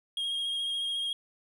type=tone with vibrato; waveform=triangle; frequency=3253 Hz; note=G#7; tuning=37 cents flat; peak=-28 dBFS; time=0.17-1.13 s; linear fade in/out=2 ms; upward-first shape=triangle; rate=14 Hz; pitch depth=25 cents each way; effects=none